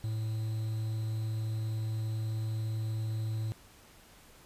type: tone with quantisation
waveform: triangle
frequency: 110 Hz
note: A2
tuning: in tune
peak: -29 dBFS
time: 0.04-3.52 s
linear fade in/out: 0 ms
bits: 9
effects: pink hiss -57 dBFS RMS until 4.45 s + resampled to 32000 Hz